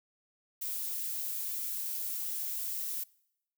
violet noise, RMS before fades -36 dBFS, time 0.61-3.04 s, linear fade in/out 10 ms, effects noise-tail reverb RT60 0.8 s tail -24 dB re dry

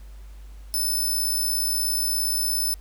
5% pulse tone with amplitude modulation, 5274 Hz, E8, in tune, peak -15 dBFS, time 0.74-2.74 s, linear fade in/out 0 ms, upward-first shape sine, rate 57 Hz, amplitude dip 30%, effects added 50 Hz sine -39 dBFS peak until 2.8 s + pink hiss -57 dBFS RMS until 2.8 s

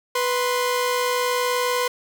sawtooth tone pair together, 493.4 / 1046.5 Hz, B4 / C6, -2 / 0 cents, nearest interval octave + minor second, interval 1302 cents, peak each -18 / -21 dBFS, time 0.15-1.88 s, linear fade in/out 5 ms, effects none

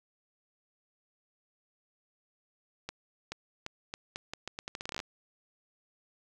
accelerating click train, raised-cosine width 0.2 ms, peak -20 dBFS, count 19, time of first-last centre 2.89-5.001 s, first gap 430 ms, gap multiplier 0.8, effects none

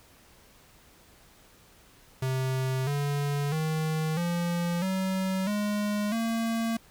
square tone with pitch steps, 130.81 / 143.48 / 157.37 / 172.6 / 189.32 / 207.6 / 227.8 Hz, C3 / D3 / D#3 / F3 / F#3 / G#3 / A#3, 0 / -40 / +20 / -20 / +40 / 0 / -40 cents, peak -27 dBFS, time 2.22-6.77 s, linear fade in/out 5 ms, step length 650 ms, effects pink hiss -57 dBFS RMS until 6.9 s

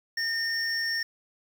triangle tone pair together, 1825 / 5469 Hz, A#6 / F8, -37 / -37 cents, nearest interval octave + perfect fifth, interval 1900 cents, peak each -26 / -28 dBFS, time 0.17-1.03 s, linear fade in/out 5 ms, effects tanh soft clip ceiling -20 dBFS + 8-bit

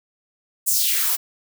blue noise with high-pass filter sweep, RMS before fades -20 dBFS, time 0.66-1.17 s, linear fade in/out 20 ms, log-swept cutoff 8900 to 630 Hz, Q 2.4, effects none

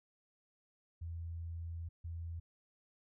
sine tone bursts at uneven times, 83.7 Hz, E2, 27 cents sharp, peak -40 dBFS, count 2, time 1.01-1.89 / 2.04-2.4 s, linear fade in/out 10 ms, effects none

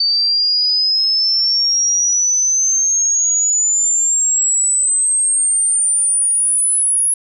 sine exponential sweep, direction up, 4573 to 10548 Hz, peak -12 dBFS, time 0-7.14 s, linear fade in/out 5 ms, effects none

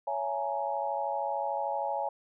sine chord, A# half-diminished seventh, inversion first, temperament just, 559.4 / 671.3 / 839.1 / 932.3 Hz, C#5 / E5 / G#5 / A#5, +16 / +31 / +18 / 0 cents, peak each -35 / -36 / -32 / -38 dBFS, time 0.07-2.09 s, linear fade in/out 5 ms, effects none

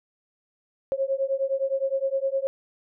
sine beating tone pair, 536 / 545.7 Hz, C5 / C#5, +42 / -27 cents, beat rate 9.7 Hz, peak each -26 dBFS, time 0.92-2.47 s, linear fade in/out 0 ms, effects none

